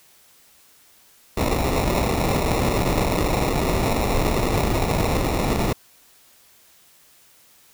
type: noise with sample-and-hold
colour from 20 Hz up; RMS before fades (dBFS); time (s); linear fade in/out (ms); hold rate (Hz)
pink; -21; 1.37-5.73; 5; 1575
effects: white hiss -54 dBFS RMS until 7.73 s

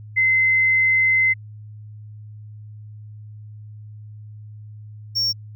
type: tone pair in turn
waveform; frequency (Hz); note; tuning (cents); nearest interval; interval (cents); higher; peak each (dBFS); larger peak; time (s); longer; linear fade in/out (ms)
sine / triangle; 2060 / 5500; C7 / F8; -28 / -27; octave + perfect fourth; 1701; second; -14 / -17; first; 0.16-1.34 / 5.15-5.33; first; 20
effects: added 106 Hz sine -36 dBFS peak until 5.55 s

